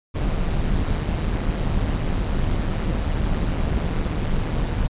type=noise with amplitude modulation; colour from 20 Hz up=brown; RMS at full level=-19 dBFS; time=0.14-4.88 s; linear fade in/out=20 ms; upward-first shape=sine; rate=156 Hz; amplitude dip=65%; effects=resampled to 8000 Hz